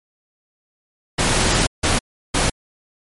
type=noise bursts at uneven times; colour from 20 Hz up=pink; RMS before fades=-17 dBFS; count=3; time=1.18-1.67 / 1.83-1.99 / 2.34-2.5 s; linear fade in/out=10 ms; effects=MP3 48 kbps